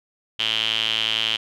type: tone with band-pass filter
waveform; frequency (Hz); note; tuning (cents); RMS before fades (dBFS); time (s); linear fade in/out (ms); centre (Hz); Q
sawtooth; 111; A2; +16; -23; 0.39-1.37; 10; 3100; 9.2
effects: none